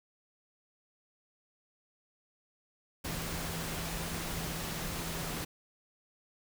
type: tone in noise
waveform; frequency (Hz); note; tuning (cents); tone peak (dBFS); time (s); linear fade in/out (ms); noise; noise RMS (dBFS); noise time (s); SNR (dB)
sine; 164.81; E3; 0; -42; 3.04-5.45; 10; pink; -38; 3.04-5.45; -7
effects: none